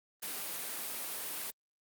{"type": "noise", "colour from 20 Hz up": "white", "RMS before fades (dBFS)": -39, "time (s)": [0.22, 1.51], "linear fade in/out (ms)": 10, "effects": ["high-pass 200 Hz 12 dB/octave", "Opus 32 kbps"]}